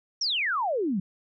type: exponential sweep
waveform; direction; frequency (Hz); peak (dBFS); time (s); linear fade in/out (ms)
sine; down; 5790 to 174.61; -24; 0.21-1; 5
effects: none